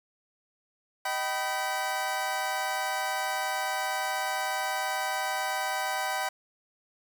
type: chord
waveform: 25% pulse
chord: Eb augmented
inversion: none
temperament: equal with one note detuned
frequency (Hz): 622.3 / 769.2 / 987.8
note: Eb5 / G5 / B5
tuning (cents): 0 / -33 / 0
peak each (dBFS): -33 / -27 / -30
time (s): 1.05-6.29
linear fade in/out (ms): 5
effects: 10-bit